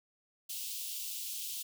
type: high-pass noise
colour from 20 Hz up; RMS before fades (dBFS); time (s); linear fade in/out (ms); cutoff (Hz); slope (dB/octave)
white; -40; 0.49-1.63; 10; 2700; 48
effects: none